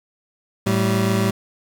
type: tone pair together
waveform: 25% pulse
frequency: 110 / 193.19 Hz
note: A2 / G3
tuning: 0 / -25 cents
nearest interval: minor seventh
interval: 975 cents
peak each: -16 / -16 dBFS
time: 0.66-1.31 s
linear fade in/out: 10 ms
effects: 7-bit